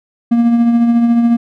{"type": "tone with tremolo", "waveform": "triangle", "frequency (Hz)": 234.7, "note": "A#3", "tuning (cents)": 12, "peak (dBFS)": -4, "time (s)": [0.31, 1.37], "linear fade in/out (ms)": 10, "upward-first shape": "triangle", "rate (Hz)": 14, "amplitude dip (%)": 45, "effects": []}